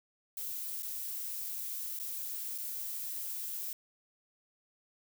violet noise with dropouts, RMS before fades -39 dBFS, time 0.37-3.73 s, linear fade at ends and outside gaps 2 ms, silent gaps 0.824-0.83 / 1.99-1.998 / 2.58-2.584 s, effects none

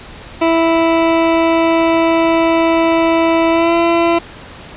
20% pulse tone with pitch glide, 329.6 to 337.3 Hz, E4 to E4, 0 to +40 cents, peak -5 dBFS, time 0.41-4.19 s, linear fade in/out 10 ms, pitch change +40 cents, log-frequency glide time 3.51-3.74 s, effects pink hiss -34 dBFS RMS until 4.76 s + resampled to 8000 Hz

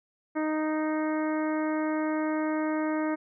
harmonic tone, 310 Hz, D#4, 6 cents flat, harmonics 1 / 2 / 3 / 4 / 5 / 6 / 7, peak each -27 / -33 / -37 / -39 / -41 / -43 / -44 dBFS, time 0.35-3.16 s, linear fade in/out 20 ms, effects none

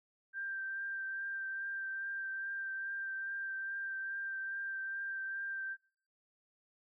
sine tone with vibrato, 1576 Hz, G6, 9 cents sharp, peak -37 dBFS, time 0.33-5.77 s, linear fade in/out 50 ms, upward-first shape triangle, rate 2.4 Hz, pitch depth 18 cents each way, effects noise-tail reverb RT60 0.5 s tail -24 dB re dry

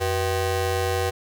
25% pulse ring-modulated tone, 286.2 Hz, D4, 45 cents flat, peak -15 dBFS, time 0-1.11 s, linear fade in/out 20 ms, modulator 198 Hz, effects none

